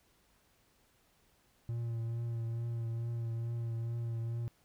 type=tone with vibrato; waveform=triangle; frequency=116.1 Hz; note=A#2; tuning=7 cents flat; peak=-32 dBFS; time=1.69-4.48 s; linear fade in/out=0 ms; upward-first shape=triangle; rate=2.3 Hz; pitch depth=28 cents each way; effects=pink hiss -70 dBFS RMS until 4.64 s